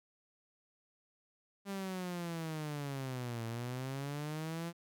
sawtooth linear two-way sweep, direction down then up, 200 to 113 to 172 Hz, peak -34 dBFS, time 1.65-4.73 s, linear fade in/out 50 ms, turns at 3.45 s, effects none

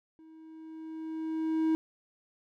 triangle tone with level ramp, 319 Hz, D#4, 43 cents sharp, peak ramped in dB -50 to -21 dBFS, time 0.19-1.75 s, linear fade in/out 0 ms, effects none

